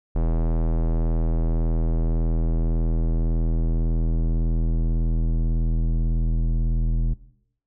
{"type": "tone with low-pass filter sweep", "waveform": "square", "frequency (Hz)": 40.89, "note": "E1", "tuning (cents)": -13, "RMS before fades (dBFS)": -21, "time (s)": [0.15, 7.14], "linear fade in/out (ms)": 10, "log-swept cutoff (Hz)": [700, 190], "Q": 0.85, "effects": ["noise-tail reverb RT60 0.8 s tail -20 dB re dry"]}